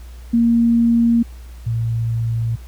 sine tone pair in turn, 233.1 / 114.91 Hz, A#3 / A#2, 0 / -24 cents, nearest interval octave, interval 1224 cents, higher first, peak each -11 / -17 dBFS, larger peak first, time 0.33-1.23 / 1.66-2.56 s, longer neither, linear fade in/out 10 ms, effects added 60 Hz sine -33 dBFS peak until 2.67 s + pink hiss -49 dBFS RMS until 2.67 s

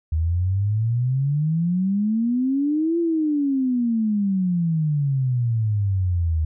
sine exponential two-way sweep, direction up then down, 77.3 to 342.9 to 77.3 Hz, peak -18 dBFS, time 0.12-6.45 s, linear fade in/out 5 ms, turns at 2.99 s, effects none

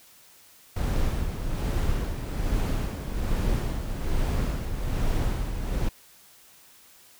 brown noise with tremolo, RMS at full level -24 dBFS, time 0.76-5.89 s, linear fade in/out 5 ms, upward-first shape sine, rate 1.2 Hz, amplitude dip 55%, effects white hiss -54 dBFS RMS until 7.19 s

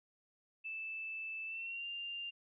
sine tone with pitch glide, 2636 to 2793 Hz, E7 to F7, -1 to -1 cents, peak -40 dBFS, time 0.64-2.31 s, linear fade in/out 20 ms, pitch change +100 cents, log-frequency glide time 1.46-1.86 s, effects none

